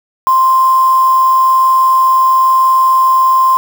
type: tone with quantisation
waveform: sine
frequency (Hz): 1046.5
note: C6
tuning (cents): 0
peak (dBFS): -6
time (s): 0.27-3.57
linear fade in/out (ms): 0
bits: 4
effects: none